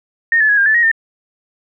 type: tone with pitch steps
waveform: sine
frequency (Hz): 1841 / 1729 / 1669 / 1606 / 1748 / 1885 / 1810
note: A#6 / A6 / G#6 / G6 / A6 / A#6 / A6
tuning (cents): -22 / -31 / +8 / +41 / -12 / +19 / +48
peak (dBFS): -9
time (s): 0.32-0.915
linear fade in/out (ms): 2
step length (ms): 85
effects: none